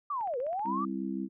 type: linear two-way sweep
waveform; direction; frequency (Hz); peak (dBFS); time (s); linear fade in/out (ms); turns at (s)
sine; down then up; 1205 to 468.1 to 1205; -30; 0.1-0.85; 5; 0.38
type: click train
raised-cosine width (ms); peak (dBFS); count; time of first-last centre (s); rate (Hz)
0.5; -37; 8; 0.21-0.659; 15.6
type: harmonic tone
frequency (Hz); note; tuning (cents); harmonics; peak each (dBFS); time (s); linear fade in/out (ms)
65.9; C2; +13; 3 / 4 / 5; -35 / -36 / -37; 0.64-1.29; 50
effects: none